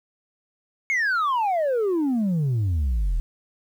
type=exponential sweep; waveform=sine; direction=down; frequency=2217 to 37.6 Hz; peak=-17 dBFS; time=0.9-3.2 s; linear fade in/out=0 ms; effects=tanh soft clip ceiling -19 dBFS + 9-bit